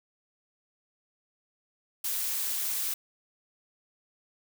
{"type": "noise", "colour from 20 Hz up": "blue", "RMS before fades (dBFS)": -31, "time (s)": [2.04, 2.94], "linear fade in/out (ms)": 5, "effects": []}